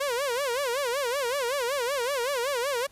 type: tone with vibrato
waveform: sawtooth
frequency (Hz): 520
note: C5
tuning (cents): -11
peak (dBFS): -22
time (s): 0-2.87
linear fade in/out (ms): 10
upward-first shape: sine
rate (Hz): 5.3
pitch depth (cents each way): 190
effects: pink hiss -58 dBFS RMS until 2.91 s + resampled to 32000 Hz